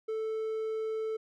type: tone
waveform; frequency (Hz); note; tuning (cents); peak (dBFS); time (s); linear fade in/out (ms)
triangle; 440; A4; 0; -29; 0.08-1.17; 10
effects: none